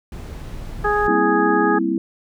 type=noise; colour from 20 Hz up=brown; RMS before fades=-31 dBFS; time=0.12-1.07 s; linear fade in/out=2 ms
type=harmonic tone; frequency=415.3 Hz; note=G#4; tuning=in tune; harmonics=1 / 2 / 3 / 4; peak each=-20 / -21 / -22 / -23 dBFS; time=0.84-1.79 s; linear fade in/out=10 ms
type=chord; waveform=sine; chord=C dominant seventh; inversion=second; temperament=equal; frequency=196 / 233.1 / 261.6 / 329.6 Hz; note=G3 / Bb3 / C4 / E4; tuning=0 / 0 / 0 / 0 cents; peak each=-25 / -26 / -24 / -20 dBFS; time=1.08-1.98 s; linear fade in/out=2 ms
effects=none